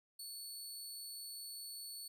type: tone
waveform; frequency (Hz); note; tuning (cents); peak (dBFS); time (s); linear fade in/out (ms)
20% pulse; 4435; C#8; 0; -40; 0.19-2.08; 5
effects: none